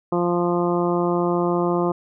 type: harmonic tone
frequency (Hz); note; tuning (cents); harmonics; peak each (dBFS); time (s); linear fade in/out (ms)
174.61; F3; 0; 1 / 2 / 3 / 4 / 5 / 6 / 7; -24 / -21 / -27 / -28 / -31 / -29 / -32; 0.12-1.92; 5
effects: none